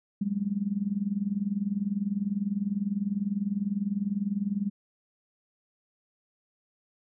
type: tone with tremolo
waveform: sine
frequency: 201.1 Hz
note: G3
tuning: 44 cents sharp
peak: -22 dBFS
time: 0.21-4.7 s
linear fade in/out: 5 ms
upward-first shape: triangle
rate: 20 Hz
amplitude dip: 95%
effects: none